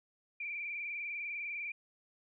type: tone with vibrato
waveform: sine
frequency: 2349 Hz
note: D7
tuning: in tune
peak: -37 dBFS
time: 0.4-1.72 s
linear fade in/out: 5 ms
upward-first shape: sine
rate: 20 Hz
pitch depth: 56 cents each way
effects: none

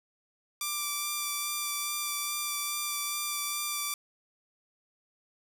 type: tone with vibrato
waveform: 5% pulse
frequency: 1174.7 Hz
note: D6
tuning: in tune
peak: -19 dBFS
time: 0.61-3.94 s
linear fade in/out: 2 ms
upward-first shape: sine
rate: 2.4 Hz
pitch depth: 14 cents each way
effects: none

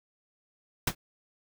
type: noise with exponential decay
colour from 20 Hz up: pink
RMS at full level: -20 dBFS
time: 0.87-0.95 s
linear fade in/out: 5 ms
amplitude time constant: 17 ms
effects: none

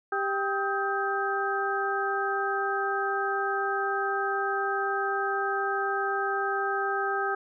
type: harmonic tone with a mistuned harmonic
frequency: 394 Hz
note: G4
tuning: 9 cents sharp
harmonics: 1 / 2 / 3 / 4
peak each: -31 / -31 / -31 / -31 dBFS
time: 0.12-7.35 s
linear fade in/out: 5 ms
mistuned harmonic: 3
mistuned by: +120 cents
effects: none

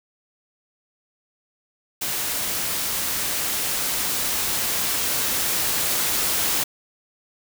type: noise with level ramp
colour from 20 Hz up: white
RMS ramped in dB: -26 to -22 dBFS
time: 2.01-6.64 s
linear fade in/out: 10 ms
effects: none

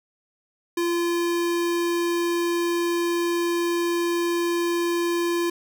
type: tone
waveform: square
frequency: 343.6 Hz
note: F4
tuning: 28 cents flat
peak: -22 dBFS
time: 0.77-5.5 s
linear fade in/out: 5 ms
effects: none

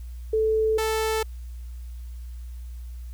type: tone pair in turn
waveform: sine / sawtooth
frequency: 438.1 / 439.9 Hz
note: A4 / A4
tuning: -7 / 0 cents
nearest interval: unison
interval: 7 cents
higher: second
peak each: -19 dBFS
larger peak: neither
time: 0.33-0.78 / 0.78-1.23 s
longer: neither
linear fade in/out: 5 ms
effects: added 60 Hz sine -34 dBFS peak until 3.13 s + white hiss -59 dBFS RMS until 3.13 s

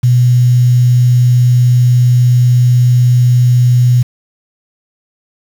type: tone with quantisation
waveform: sine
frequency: 123.47 Hz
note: B2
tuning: in tune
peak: -5 dBFS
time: 0.03-4.03 s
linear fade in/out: 10 ms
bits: 5
effects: none

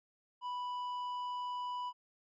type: tone with tanh clipping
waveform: sine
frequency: 987.8 Hz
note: B5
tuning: in tune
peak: -38 dBFS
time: 0.41-1.93 s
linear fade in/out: 50 ms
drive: 7 dB
effects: none

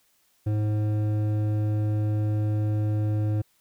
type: tone with hard clipping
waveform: sine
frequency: 106.1 Hz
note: G#2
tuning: 38 cents sharp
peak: -24 dBFS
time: 0.46-3.42 s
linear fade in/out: 10 ms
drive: 10 dB
effects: white hiss -66 dBFS RMS until 3.6 s

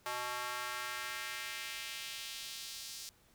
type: tone with high-pass filter sweep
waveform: square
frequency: 123.47 Hz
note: B2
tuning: in tune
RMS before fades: -42 dBFS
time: 0.06-3.09 s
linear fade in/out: 0 ms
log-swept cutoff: 890 to 5100 Hz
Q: 1.4
effects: pink hiss -67 dBFS RMS until 3.34 s

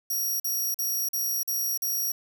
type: tone bursts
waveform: 5% pulse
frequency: 5680 Hz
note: F8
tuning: 28 cents sharp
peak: -20 dBFS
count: 6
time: 0.1-2.12 s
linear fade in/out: 5 ms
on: 300 ms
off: 44 ms
effects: 9-bit

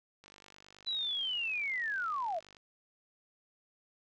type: click train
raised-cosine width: 0.2 ms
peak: -37 dBFS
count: 116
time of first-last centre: 0.24-2.568 s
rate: 49.4 Hz
type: linear sweep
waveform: sine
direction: down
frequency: 4000 to 604 Hz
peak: -32 dBFS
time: 0.86-2.4 s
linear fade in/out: 20 ms
effects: none

